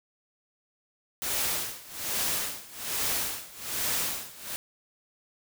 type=noise with tremolo; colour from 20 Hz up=white; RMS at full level=-28 dBFS; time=1.22-4.56 s; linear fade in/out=0 ms; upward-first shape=sine; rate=1.2 Hz; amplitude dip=90%; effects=none